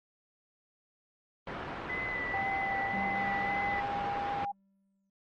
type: low-pass noise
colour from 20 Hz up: white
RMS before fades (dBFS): -39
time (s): 1.47-4.45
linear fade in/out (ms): 2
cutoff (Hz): 1400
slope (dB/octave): 12
type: tone with vibrato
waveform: sine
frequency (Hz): 2000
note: B6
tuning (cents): +21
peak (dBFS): -33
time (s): 1.89-3.81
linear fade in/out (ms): 10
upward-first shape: sine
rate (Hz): 1.9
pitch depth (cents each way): 30
type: tone with pitch glide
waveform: sine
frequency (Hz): 784 to 806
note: G5 to G5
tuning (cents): 0 to +48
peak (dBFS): -32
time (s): 2.33-4.52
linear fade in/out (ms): 10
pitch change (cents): +48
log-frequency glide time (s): 2.65-3.78
type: tone with exponential decay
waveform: triangle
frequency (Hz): 195.3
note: G3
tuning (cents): -6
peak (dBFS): -33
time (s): 2.93-5.1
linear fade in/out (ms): 5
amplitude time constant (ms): 470
effects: low-pass 4000 Hz 12 dB/octave + Opus 24 kbps